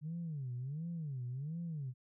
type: tone with vibrato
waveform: sine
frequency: 144.8 Hz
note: D3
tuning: 24 cents flat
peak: -37 dBFS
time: 0.01-1.94 s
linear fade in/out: 50 ms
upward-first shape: sine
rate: 1.4 Hz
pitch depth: 290 cents each way
effects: tanh soft clip ceiling -34 dBFS